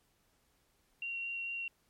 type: tone with vibrato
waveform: sine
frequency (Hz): 2751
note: F7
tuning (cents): -27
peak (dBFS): -36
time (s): 1.02-1.68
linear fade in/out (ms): 2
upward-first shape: sine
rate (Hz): 4.5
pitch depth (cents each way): 8
effects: pink hiss -73 dBFS RMS until 1.89 s + MP3 64 kbps